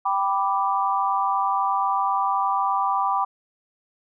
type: chord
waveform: sine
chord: G major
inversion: none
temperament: equal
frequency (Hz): 784 / 987.8 / 1174.7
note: G5 / B5 / D6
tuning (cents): 0 / 0 / 0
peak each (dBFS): -24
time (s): 0.05-3.25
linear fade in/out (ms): 10
effects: none